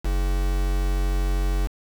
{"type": "tone with quantisation", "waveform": "triangle", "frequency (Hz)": 46.5, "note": "F#1", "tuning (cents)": 9, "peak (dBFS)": -18, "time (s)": [0.04, 1.68], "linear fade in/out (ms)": 20, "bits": 5, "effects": []}